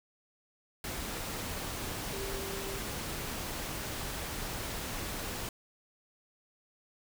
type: tone in noise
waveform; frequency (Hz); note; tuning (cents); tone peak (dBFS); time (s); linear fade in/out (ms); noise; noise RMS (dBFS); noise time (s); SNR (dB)
sine; 392; G4; 0; -40; 2.13-2.78; 2; pink; -38; 0.84-5.49; -5
effects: none